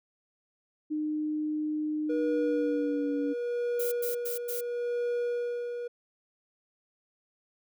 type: tone with pitch glide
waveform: sine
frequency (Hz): 305 to 286.2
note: D#4 to D4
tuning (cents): -34 to -45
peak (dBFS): -28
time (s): 0.9-3.34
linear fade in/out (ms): 20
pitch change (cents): -111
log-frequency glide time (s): 2.2-3.11
type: tone with tremolo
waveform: triangle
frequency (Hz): 481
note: B4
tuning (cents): -46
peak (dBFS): -25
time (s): 2.09-5.88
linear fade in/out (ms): 10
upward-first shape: sine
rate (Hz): 0.74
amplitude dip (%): 50
type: noise bursts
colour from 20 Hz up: violet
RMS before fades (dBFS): -36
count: 4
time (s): 3.79-4.61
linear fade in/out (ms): 10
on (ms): 130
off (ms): 100
effects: none